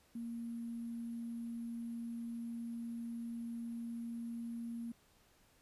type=tone with sample-and-hold; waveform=sine; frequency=233.1 Hz; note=A#3; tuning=in tune; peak=-40 dBFS; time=0.15-4.92 s; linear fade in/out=5 ms; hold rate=11025 Hz; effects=pink hiss -69 dBFS RMS until 5.61 s + resampled to 32000 Hz